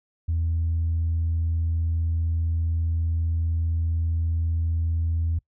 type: tone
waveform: sine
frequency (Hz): 82.41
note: E2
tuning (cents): 0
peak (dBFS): -20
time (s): 0.28-5.39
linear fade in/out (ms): 10
effects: noise-tail reverb RT60 0.1 s tail -25 dB re dry + tanh soft clip ceiling -18 dBFS